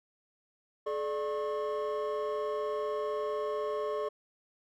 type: tone cluster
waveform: triangle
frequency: 427.7 / 592 / 1087 Hz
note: A4 / D5 / C#6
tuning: -49 / +14 / -34 cents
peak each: -31 / -33 / -36 dBFS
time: 0.86-4.09 s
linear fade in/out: 10 ms
effects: tanh soft clip ceiling -22 dBFS